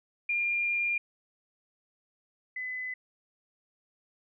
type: tone pair in turn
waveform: sine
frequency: 2403 / 2013 Hz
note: D7 / B6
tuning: +39 / +33 cents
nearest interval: minor third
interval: 306 cents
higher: first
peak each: -26 / -33 dBFS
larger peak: first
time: 0.29-0.98 / 2.56-2.94 s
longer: first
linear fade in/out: 5 ms
effects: none